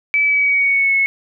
sine tone with pitch glide, 2302 to 2192 Hz, D7 to C#7, -35 to -20 cents, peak -12 dBFS, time 0.14-1.06 s, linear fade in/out 0 ms, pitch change -85 cents, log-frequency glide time 0.24-0.95 s, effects none

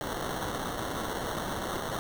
white noise with sample-and-hold, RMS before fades -34 dBFS, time 0.01-1.99 s, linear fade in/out 0 ms, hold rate 2450 Hz, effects none

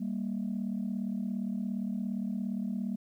sine tone pair together, 197.19 / 234.5 Hz, G3 / A#3, +10 / +11 cents, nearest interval minor third, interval 301 cents, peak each -32 / -33 dBFS, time 0-2.96 s, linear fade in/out 10 ms, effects tanh soft clip ceiling -26 dBFS + 11-bit

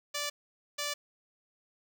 5% pulse tone pair in turn, 584 / 584 Hz, D5 / D5, -10 / -10 cents, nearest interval unison, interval 0 cents, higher neither, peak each -21 dBFS, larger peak neither, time 0.14-0.3 / 0.78-0.94 s, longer neither, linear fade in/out 10 ms, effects none

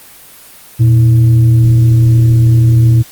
sine tone with frequency modulation, 117.9 Hz, A#2, 20 cents sharp, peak -4 dBFS, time 0.79-3.03 s, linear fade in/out 20 ms, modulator 203 Hz, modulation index 0.3, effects white hiss -37 dBFS RMS until 3.11 s + Opus 32 kbps

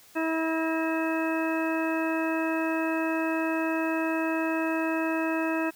harmonic tone with a mistuned harmonic, 323 Hz, E4, 35 cents flat, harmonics 1 / 2 / 3 / 4 / 5 / 6 / 8, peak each -27 / -32 / -35 / -38 / -36 / -40 / -36 dBFS, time 0.15-5.71 s, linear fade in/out 20 ms, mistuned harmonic 6, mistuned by -57 cents, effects white hiss -55 dBFS RMS until 5.75 s

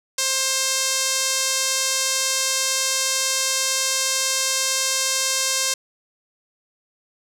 sawtooth tone with band-pass filter, 529 Hz, C5, 19 cents sharp, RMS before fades -22 dBFS, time 0.18-5.74 s, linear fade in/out 5 ms, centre 6700 Hz, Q 1.6, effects none

